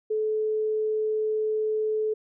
sine tone, 432.2 Hz, A4, 31 cents flat, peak -23 dBFS, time 0.1-2.14 s, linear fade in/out 10 ms, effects none

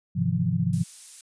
sine chord, F minor seventh, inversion first, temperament equal with one note detuned, 103.83 / 130.81 / 159.57 / 174.61 Hz, Ab2 / C3 / Eb3 / F3, 0 / 0 / +44 / 0 cents, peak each -29 / -28 / -28 / -25 dBFS, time 0.15-0.84 s, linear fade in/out 20 ms
violet noise, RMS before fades -38 dBFS, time 0.73-1.21 s, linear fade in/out 2 ms
effects resampled to 22050 Hz

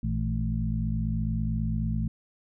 harmonic tone with a mistuned harmonic, 54.8 Hz, A1, 6 cents flat, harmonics 1 / 2 / 3 / 4, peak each -30 / -30 / -32 / -32 dBFS, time 0.03-2.08 s, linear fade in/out 5 ms, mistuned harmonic 2, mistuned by +88 cents, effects none

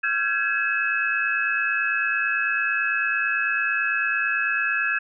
sine tone cluster, 1365 / 1569 / 1678 / 2585 Hz, F6 / G6 / G#6 / E7, -40 / +1 / +17 / -34 cents, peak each -29 / -28 / -24 / -26 dBFS, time 0.03-4.99 s, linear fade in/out 10 ms, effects none

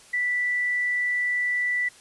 sine tone, 1970 Hz, B6, 5 cents flat, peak -22 dBFS, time 0.13-1.89 s, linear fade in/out 10 ms, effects white hiss -51 dBFS RMS until 2 s + resampled to 24000 Hz

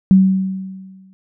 sine tone with exponential decay, 190 Hz, F#3, 46 cents sharp, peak -4 dBFS, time 0.11-1.13 s, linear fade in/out 0 ms, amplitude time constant 220 ms, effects none

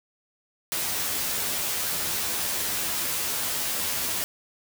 white noise with comb filter, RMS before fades -28 dBFS, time 0.72-4.24 s, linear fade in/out 0 ms, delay 12 ms, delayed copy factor +0.75, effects none

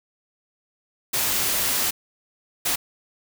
white noise bursts at uneven times, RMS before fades -23 dBFS, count 2, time 1.13-1.91 / 2.65-2.76 s, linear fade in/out 10 ms, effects none

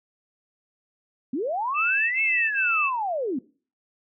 sine linear two-way sweep, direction up then down, 230 to 2200 to 230 Hz, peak -24 dBFS, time 1.33-3.39 s, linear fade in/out 5 ms, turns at 2.22 s
sine tone bursts, 2637 Hz, E7, in tune, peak -22 dBFS, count 3, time 1.74-2.908 s, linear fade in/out 50 ms, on 370 ms, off 29 ms
effects noise-tail reverb RT60 0.4 s tail -21 dB re dry

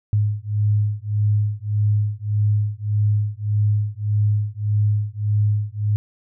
sine beating tone pair, 103.83 / 105.53 Hz, G#2 / G#2, 0 / +28 cents, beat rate 1.7 Hz, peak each -20 dBFS, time 0.13-5.96 s, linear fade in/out 0 ms, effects none

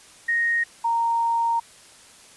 sine tone pair in turn, 1864.7 / 926.7 Hz, A#6 / A#5, 0 / -10 cents, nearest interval octave, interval 1210 cents, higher first, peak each -19 dBFS, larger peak neither, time 0.28-0.64 / 0.84-1.6 s, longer second, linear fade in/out 10 ms, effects white hiss -49 dBFS RMS until 2.36 s + resampled to 24000 Hz

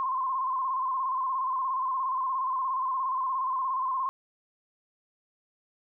sine tone with vibrato, 1046.5 Hz, C6, in tune, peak -26 dBFS, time 0-4.09 s, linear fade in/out 0 ms, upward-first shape square, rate 17 Hz, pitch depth 48 cents each way, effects none

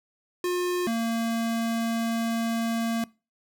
square tone pair in turn, 357.4 / 229 Hz, F4 / A#3, +40 / -31 cents, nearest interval minor sixth, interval 771 cents, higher first, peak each -25 dBFS, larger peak neither, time 0.44-0.87 / 0.87-3.04 s, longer second, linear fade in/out 2 ms, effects noise-tail reverb RT60 0.3 s tail -22 dB re dry

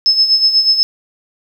sine tone with tremolo, 5210 Hz, E8, 21 cents flat, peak -6 dBFS, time 0.06-0.83 s, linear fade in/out 0 ms, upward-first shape sine, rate 8.2 Hz, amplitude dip 65%, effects 7-bit

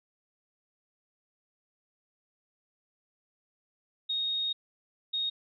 sine tone bursts at uneven times, 3729 Hz, A#7, in tune, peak -28 dBFS, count 2, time 4.09-4.53 / 5.13-5.3 s, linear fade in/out 10 ms, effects none

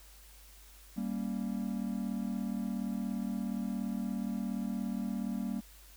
triangle chord, G diminished, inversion none, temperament equal, 196 / 233.1 / 277.2 Hz, G3 / Bb3 / Db4, 0 / 0 / 0 cents, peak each -34 / -34 / -40 dBFS, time 0.96-5.61 s, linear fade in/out 20 ms, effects added 50 Hz sine -55 dBFS peak until 5.96 s + white hiss -58 dBFS RMS until 5.96 s

